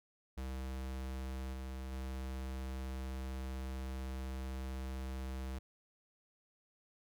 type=tone with level steps; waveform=square; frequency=65.41 Hz; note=C2; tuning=in tune; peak=-40 / -42 / -40 dBFS; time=0.37-5.59 s; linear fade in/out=10 ms; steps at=1.53 / 1.92 s; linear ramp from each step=5 ms; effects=none